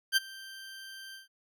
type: tone with ADSR envelope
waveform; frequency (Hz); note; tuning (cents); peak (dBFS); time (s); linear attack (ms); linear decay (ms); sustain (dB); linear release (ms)
20% pulse; 1568; G6; 0; -16; 0.12-1.28; 46; 22; -23; 140
effects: none